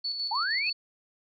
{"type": "tone with tremolo", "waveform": "sine", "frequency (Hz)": 4441, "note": "C#8", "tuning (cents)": 2, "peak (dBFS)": -28, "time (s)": [0.04, 0.73], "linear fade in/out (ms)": 10, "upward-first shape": "square", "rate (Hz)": 6.4, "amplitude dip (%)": 40}
{"type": "linear sweep", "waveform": "sine", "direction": "up", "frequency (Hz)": [805, 2672], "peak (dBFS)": -27, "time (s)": [0.31, 0.7], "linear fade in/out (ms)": 5}
{"effects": []}